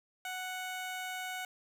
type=tone; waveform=15% pulse; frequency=740 Hz; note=F#5; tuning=in tune; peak=-31 dBFS; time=0.25-1.45 s; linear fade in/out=2 ms; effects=none